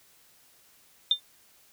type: tone with exponential decay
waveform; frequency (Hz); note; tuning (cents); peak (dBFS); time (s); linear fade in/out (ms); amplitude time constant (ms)
sine; 3600; A7; +39; -15; 1.11-1.2; 2; 19
effects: white hiss -60 dBFS RMS until 1.72 s